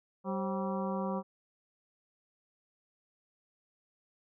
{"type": "harmonic tone with a mistuned harmonic", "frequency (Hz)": 192.9, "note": "G3", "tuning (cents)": -28, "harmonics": [1, 2, 3, 4, 5, 6, 7], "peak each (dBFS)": [-34, -41, -38, -43, -41, -43, -53], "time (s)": [0.24, 1.23], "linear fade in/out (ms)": 50, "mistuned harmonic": 3, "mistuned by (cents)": -130, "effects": []}